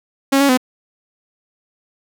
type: tone with pitch steps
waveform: sawtooth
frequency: 273.6 / 279.7 / 254.2 Hz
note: C#4 / C#4 / C4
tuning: -23 / +16 / -50 cents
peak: -7 dBFS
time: 0.32-0.575 s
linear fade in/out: 10 ms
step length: 85 ms
effects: none